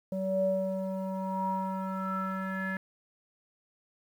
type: tone with low-pass filter sweep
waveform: square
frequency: 190 Hz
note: F#3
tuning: 46 cents sharp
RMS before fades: -32 dBFS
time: 0.12-2.77 s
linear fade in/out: 2 ms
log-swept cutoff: 490 to 1800 Hz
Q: 8.8
effects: 10-bit